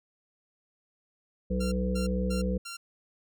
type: harmonic tone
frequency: 62.7 Hz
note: B1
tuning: 27 cents sharp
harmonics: 1 / 3 / 5 / 7 / 8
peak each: -30 / -29 / -43 / -39 / -34 dBFS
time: 1.5-2.58 s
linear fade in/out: 10 ms
type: tone bursts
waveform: 10% pulse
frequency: 1379 Hz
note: F6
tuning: 22 cents flat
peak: -30 dBFS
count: 4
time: 1.6-2.77 s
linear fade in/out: 10 ms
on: 120 ms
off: 230 ms
effects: none